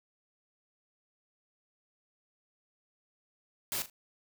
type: noise with echo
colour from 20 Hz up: white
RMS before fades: -34 dBFS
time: 3.72-3.82 s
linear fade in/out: 0 ms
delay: 39 ms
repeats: 2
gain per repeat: -12 dB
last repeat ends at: 3.898 s
effects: none